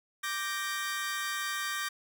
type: chord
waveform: sawtooth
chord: G minor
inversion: second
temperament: equal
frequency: 1174.7 / 1568 / 1864.7 Hz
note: D6 / G6 / Bb6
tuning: 0 / 0 / 0 cents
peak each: -33 dBFS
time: 0.23-1.89 s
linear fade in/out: 10 ms
effects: none